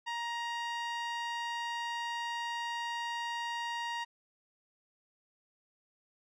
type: tone with low-pass filter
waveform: 5% pulse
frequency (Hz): 940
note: A#5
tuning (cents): +14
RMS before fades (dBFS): -37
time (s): 0.06-4.05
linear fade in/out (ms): 20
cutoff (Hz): 2000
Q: 0.58
effects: none